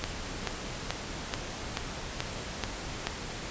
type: click train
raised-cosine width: 0.2 ms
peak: -12 dBFS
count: 8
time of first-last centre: 0.04-3.07 s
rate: 2.31 Hz
effects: pink hiss -38 dBFS RMS until 3.5 s + resampled to 16000 Hz